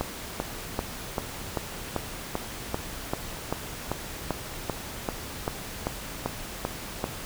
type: click train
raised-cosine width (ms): 1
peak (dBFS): -12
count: 19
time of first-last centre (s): 0.01-7.041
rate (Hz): 2.56
effects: pink hiss -38 dBFS RMS until 7.25 s